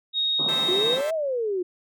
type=tone; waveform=sine; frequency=3746 Hz; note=A#7; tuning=8 cents sharp; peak=-21 dBFS; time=0.13-0.99 s; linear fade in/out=50 ms
type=band-pass noise; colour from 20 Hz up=pink; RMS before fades=-35 dBFS; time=0.39-1.01 s; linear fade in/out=2 ms; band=140 to 1300 Hz; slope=96 dB/octave
type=chord; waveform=10% pulse; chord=A minor seventh; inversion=third; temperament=equal; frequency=392 / 440 / 523.3 / 659.3 Hz; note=G4 / A4 / C5 / E5; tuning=0 / 0 / 0 / 0 cents; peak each=-33 / -31 / -28 / -30 dBFS; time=0.48-1.11 s; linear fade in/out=10 ms
type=exponential two-way sweep; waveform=sine; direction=up then down; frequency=349.2 to 659.3 to 349.2 Hz; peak=-23 dBFS; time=0.68-1.63 s; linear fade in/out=10 ms; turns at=1.13 s
effects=none